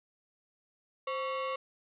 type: ring-modulated tone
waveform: 45% pulse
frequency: 822 Hz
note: G#5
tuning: 18 cents flat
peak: -29 dBFS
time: 1.07-1.56 s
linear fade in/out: 5 ms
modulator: 297 Hz
effects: resampled to 8000 Hz + 10-bit